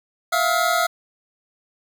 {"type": "tone cluster", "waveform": "square", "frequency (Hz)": [666, 707, 1287, 1410], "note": ["E5", "F5", "E6", "F6"], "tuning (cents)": [18, 21, -42, 16], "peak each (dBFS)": -24, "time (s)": [0.32, 0.87], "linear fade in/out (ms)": 10, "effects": []}